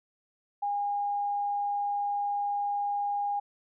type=tone; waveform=sine; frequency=814 Hz; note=G#5; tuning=35 cents flat; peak=-27 dBFS; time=0.62-3.4 s; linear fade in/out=10 ms; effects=none